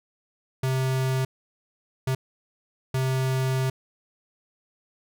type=tone bursts at uneven times; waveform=square; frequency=131.2 Hz; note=C3; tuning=5 cents sharp; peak=-23 dBFS; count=3; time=0.63-1.25 / 2.07-2.15 / 2.94-3.7 s; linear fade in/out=5 ms; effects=none